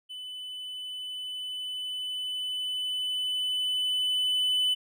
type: tone with level ramp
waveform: triangle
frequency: 3004 Hz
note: F#7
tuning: 26 cents sharp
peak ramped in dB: -36 to -21 dBFS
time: 0.09-4.75 s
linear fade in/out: 20 ms
effects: none